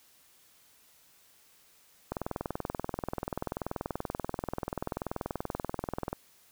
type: click train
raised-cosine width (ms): 1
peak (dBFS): -18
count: 84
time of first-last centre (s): 2.12-6.13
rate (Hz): 20.7
effects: white hiss -62 dBFS RMS until 6.51 s